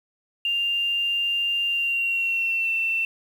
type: tone with pitch glide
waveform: sine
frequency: 2794 to 2686 Hz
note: F7 to E7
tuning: 0 to +32 cents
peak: -21 dBFS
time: 0.45-3.05 s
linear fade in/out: 2 ms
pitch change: -68 cents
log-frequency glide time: 1.66-2.72 s
effects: 8-bit